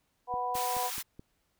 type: harmonic tone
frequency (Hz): 246.9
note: B3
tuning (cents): 0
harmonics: 2 / 3 / 4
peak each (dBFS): -39 / -33 / -33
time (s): 0.27-0.91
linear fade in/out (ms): 50
type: click train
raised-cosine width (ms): 3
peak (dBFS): -33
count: 5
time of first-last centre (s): 0.34-1.195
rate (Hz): 4.68
type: high-pass noise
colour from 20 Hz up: white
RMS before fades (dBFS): -37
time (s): 0.54-1.03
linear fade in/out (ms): 20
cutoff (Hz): 820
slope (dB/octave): 48
effects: pink hiss -75 dBFS RMS until 1.59 s